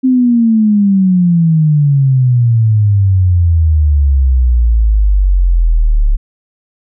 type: exponential sweep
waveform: sine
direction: down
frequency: 262.6 to 35.07 Hz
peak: -6 dBFS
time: 0.03-6.17 s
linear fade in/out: 20 ms
effects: none